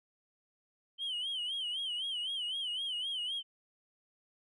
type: tone with vibrato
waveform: sine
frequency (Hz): 3073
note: G7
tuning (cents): -35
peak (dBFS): -32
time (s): 0.98-3.43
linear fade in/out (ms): 50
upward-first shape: sine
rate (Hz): 3.9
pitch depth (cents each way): 120
effects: tanh soft clip ceiling -32 dBFS